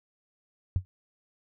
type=tone with exponential decay; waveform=sine; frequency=92.4 Hz; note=F#2; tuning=2 cents flat; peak=-18 dBFS; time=0.76-0.85 s; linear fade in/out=0 ms; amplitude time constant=18 ms; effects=none